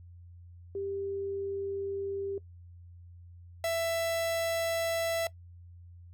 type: tone pair in turn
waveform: sine / 45% pulse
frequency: 394.8 / 664 Hz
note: G4 / E5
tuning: +12 / +12 cents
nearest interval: major sixth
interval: 900 cents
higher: second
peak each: -32 / -28 dBFS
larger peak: second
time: 0.75-2.38 / 3.64-5.27 s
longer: neither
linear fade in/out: 2 ms
effects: noise-tail reverb RT60 0.1 s tail -19 dB re dry + added 87 Hz sine -48 dBFS peak until 6.13 s